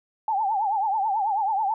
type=tone with vibrato; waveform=sine; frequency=830.6 Hz; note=G#5; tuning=in tune; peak=-21 dBFS; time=0.28-1.74 s; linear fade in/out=2 ms; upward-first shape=triangle; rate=9.2 Hz; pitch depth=170 cents each way; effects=none